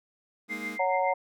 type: chord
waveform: sawtooth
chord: Ab suspended second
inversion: none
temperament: just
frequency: 207.7 / 233.6 / 311.5 Hz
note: Ab3 / Bb3 / Eb4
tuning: 0 / +4 / +2 cents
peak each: -37 dBFS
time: 0.48-0.79 s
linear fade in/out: 50 ms
type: tone with tremolo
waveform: sine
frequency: 2095 Hz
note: C7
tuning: 2 cents sharp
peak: -30 dBFS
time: 0.49-1.14 s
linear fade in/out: 20 ms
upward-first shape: triangle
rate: 7.1 Hz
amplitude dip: 90%
type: harmonic tone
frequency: 185 Hz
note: F#3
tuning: in tune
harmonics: 3 / 4 / 5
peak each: -28 / -28 / -28 dBFS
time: 0.79-1.14 s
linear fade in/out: 10 ms
effects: none